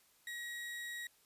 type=tone; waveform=35% pulse; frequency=1903 Hz; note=A#6; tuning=35 cents sharp; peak=-40 dBFS; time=0.27-1.07 s; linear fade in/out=2 ms; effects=white hiss -69 dBFS RMS until 1.25 s + resampled to 32000 Hz